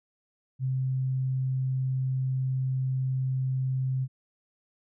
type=tone; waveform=sine; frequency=130.81 Hz; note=C3; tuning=in tune; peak=-25 dBFS; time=0.59-4.08 s; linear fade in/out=50 ms; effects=none